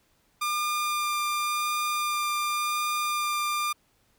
sawtooth tone with vibrato, 1200 Hz, D6, 37 cents sharp, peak -22 dBFS, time 0.41-3.73 s, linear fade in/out 10 ms, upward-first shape sine, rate 0.91 Hz, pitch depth 8 cents each way, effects pink hiss -67 dBFS RMS until 4.18 s

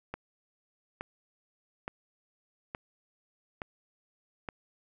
click train, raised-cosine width 0.5 ms, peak -21 dBFS, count 6, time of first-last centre 0.14-4.488 s, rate 1.15 Hz, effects none

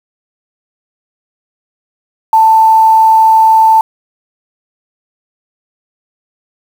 sine tone with quantisation, 886 Hz, A5, 12 cents sharp, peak -3 dBFS, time 2.33-3.81 s, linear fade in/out 2 ms, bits 5, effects none

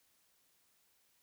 silence, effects white hiss -73 dBFS RMS until 1.22 s

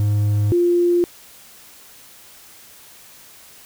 triangle / sine tone pair in turn, 103.83 / 349.2 Hz, G#2 / F4, 0 / 0 cents, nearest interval octave + major sixth, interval 2100 cents, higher second, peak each -13 / -13 dBFS, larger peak neither, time 0-0.52 / 0.52-1.04 s, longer neither, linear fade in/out 0 ms, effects white hiss -45 dBFS RMS until 3.65 s

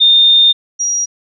sine tone pair in turn, 3635 / 5735 Hz, A#7 / F8, -44 / +45 cents, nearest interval minor sixth, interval 789 cents, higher second, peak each -5 / -13 dBFS, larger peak first, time 0-0.53 / 0.79-1.06 s, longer first, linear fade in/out 20 ms, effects none

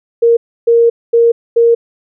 sine tone bursts at uneven times, 466.2 Hz, A#4, in tune, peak -5 dBFS, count 4, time 0.22-0.37 / 0.67-0.9 / 1.13-1.32 / 1.56-1.75 s, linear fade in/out 10 ms, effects none

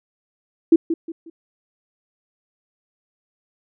sine tone with echo, 329.6 Hz, E4, in tune, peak -7 dBFS, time 0.72-0.76 s, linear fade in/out 5 ms, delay 180 ms, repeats 3, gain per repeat -10 dB, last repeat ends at 1.3 s, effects none

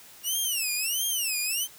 10% pulse tone with vibrato, 2794 Hz, F7, in tune, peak -18 dBFS, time 0.23-1.68 s, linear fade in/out 50 ms, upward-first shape sine, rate 1.5 Hz, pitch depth 240 cents each way, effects white hiss -50 dBFS RMS until 1.78 s + high-pass 60 Hz 12 dB/octave

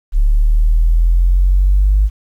sine exponential sweep, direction up, 35.33 to 51.4 Hz, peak -7 dBFS, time 0.12-2.1 s, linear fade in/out 50 ms, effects tanh soft clip ceiling -3 dBFS + 8-bit

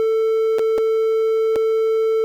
triangle tone with dropouts, 444 Hz, A4, 16 cents sharp, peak -13 dBFS, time 0-2.24 s, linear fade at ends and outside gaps 0 ms, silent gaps 0.585-0.593 / 0.779-0.783 / 1.558-1.562 s, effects 9-bit

